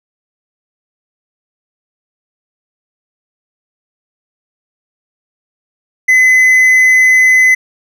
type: tone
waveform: triangle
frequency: 2027 Hz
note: B6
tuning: 45 cents sharp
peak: -3 dBFS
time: 6.08-7.55 s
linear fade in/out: 10 ms
effects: none